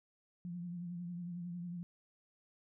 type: tone with vibrato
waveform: sine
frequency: 174.61 Hz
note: F3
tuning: in tune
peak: -40 dBFS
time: 0.45-1.83 s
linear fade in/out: 0 ms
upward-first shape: triangle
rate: 11 Hz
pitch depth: 53 cents each way
effects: none